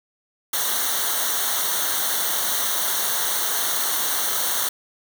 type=noise with comb filter; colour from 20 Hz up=white; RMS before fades=-23 dBFS; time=0.53-4.69 s; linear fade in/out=5 ms; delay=0.4 ms; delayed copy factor=-0.85; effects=none